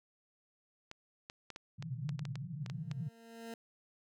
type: clicks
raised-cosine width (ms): 0.2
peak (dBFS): -28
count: 12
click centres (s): 0.914 / 1.299 / 1.503 / 1.561 / 1.825 / 2.092 / 2.193 / 2.253 / 2.356 / 2.662 / 2.699 / 2.914
type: band-pass noise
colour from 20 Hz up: pink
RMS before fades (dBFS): -41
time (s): 1.78-3.09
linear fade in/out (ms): 10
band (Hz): 120 to 170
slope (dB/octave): 96
type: tone with exponential growth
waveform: 20% pulse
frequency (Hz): 229.1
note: A#3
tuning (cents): -30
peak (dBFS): -37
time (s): 2.62-3.54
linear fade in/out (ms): 2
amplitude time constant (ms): 200
effects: none